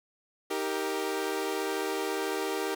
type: chord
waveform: sawtooth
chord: Eb major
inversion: none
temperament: equal with one note detuned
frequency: 314 / 392 / 466.2 Hz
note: Eb4 / G4 / Bb4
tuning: +16 / 0 / 0 cents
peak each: -32 / -28 / -31 dBFS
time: 0.5-2.75 s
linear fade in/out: 10 ms
effects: none